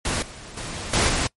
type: noise with level steps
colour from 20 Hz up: pink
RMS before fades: -24 / -40 / -32 / -19 / -23 dBFS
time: 0.05-1.27 s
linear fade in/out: 2 ms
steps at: 0.22 / 0.57 / 0.93 / 1.09 s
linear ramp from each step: 5 ms
effects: noise-tail reverb RT60 0.1 s tail -22 dB re dry + MP3 48 kbps